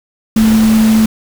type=tone in noise; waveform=sine; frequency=220 Hz; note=A3; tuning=in tune; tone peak=-6 dBFS; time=0.36-1.06 s; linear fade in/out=5 ms; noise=pink; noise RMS=-21 dBFS; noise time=0.36-1.06 s; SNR=+12 dB; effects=none